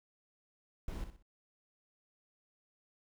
brown noise with echo, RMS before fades -39 dBFS, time 0.88-1.04 s, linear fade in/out 2 ms, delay 62 ms, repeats 3, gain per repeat -9 dB, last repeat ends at 1.226 s, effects none

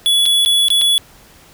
square tone with dropouts, 3401 Hz, G#7, 40 cents sharp, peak -11 dBFS, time 0.06-0.98 s, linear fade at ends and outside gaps 0 ms, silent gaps 0.256-0.261 / 0.45-0.46 / 0.684-0.703 / 0.813-0.817 s, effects pink hiss -45 dBFS RMS until 1.53 s

